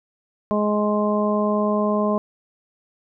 harmonic tone, 209.4 Hz, G#3, 15 cents sharp, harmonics 1 / 2 / 3 / 4 / 5, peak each -21 / -25 / -23 / -34 / -26 dBFS, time 0.51-2.18 s, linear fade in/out 0 ms, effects none

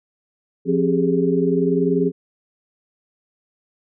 sine tone cluster, 174.2 / 265.2 / 398.7 / 419.1 Hz, F3 / C4 / G4 / G#4, -4 / +23 / +29 / +16 cents, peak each -21 dBFS, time 0.65-2.12 s, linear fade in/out 50 ms, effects none

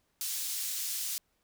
pink high-pass noise, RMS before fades -35 dBFS, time 0.21-1.18 s, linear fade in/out 0 ms, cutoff 5200 Hz, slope 12 dB/octave, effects pink hiss -75 dBFS RMS until 1.43 s

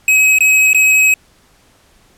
square tone with dropouts, 2548 Hz, D#7, 41 cents sharp, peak -8 dBFS, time 0.08-1.14 s, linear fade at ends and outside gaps 2 ms, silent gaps 0.386-0.406 / 0.732-0.746 s, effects pink hiss -51 dBFS RMS until 2.17 s + low-pass 12000 Hz 12 dB/octave

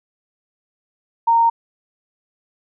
sine tone, 924 Hz, A#5, 16 cents flat, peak -11 dBFS, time 1.27-1.5 s, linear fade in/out 10 ms, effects none

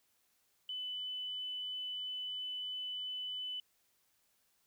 sine tone, 3001 Hz, F#7, 24 cents sharp, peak -38 dBFS, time 0.69-3.6 s, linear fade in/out 2 ms, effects white hiss -75 dBFS RMS until 4.66 s

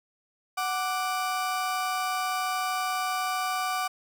35% pulse tone pair together, 742.1 / 1174.7 Hz, F#5 / D6, +5 / 0 cents, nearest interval minor sixth, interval 795 cents, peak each -28 dBFS, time 0.57-3.88 s, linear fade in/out 10 ms, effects none

